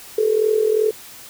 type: tone with amplitude modulation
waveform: sine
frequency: 433.8 Hz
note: A4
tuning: 25 cents flat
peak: -11 dBFS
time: 0.18-0.91 s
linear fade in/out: 5 ms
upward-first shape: sine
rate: 42.7 Hz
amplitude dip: 75%
effects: white hiss -40 dBFS RMS until 1.29 s